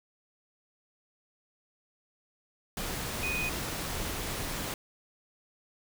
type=tone in noise; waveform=sine; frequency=2489 Hz; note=D#7; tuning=in tune; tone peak=-31 dBFS; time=3.23-3.49 s; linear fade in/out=2 ms; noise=pink; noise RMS=-35 dBFS; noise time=2.77-4.74 s; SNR=+1 dB; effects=none